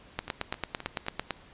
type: two click trains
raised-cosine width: 0.3 ms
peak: -13 / -22 dBFS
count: 11 / 4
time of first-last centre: 0.19-1.307 / 0.28-1.065 s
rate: 8.95 / 3.82 Hz
effects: pink hiss -54 dBFS RMS until 1.53 s + resampled to 8000 Hz